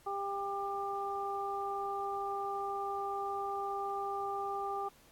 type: harmonic tone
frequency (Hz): 397.6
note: G4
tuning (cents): +25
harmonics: 1 / 2 / 3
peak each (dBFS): -40 / -37 / -39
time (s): 0.06-4.89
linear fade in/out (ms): 10
effects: pink hiss -63 dBFS RMS until 5.11 s + AAC 64 kbps